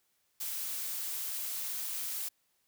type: noise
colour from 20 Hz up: blue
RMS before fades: -37 dBFS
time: 0.4-2.29 s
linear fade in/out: 10 ms
effects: white hiss -75 dBFS RMS until 2.67 s